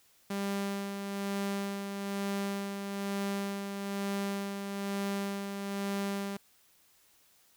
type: tone with tremolo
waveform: sawtooth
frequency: 198.8 Hz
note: G3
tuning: 25 cents sharp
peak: -27 dBFS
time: 0.3-6.37 s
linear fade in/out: 5 ms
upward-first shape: sine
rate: 1.1 Hz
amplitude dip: 45%
effects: white hiss -65 dBFS RMS until 7.56 s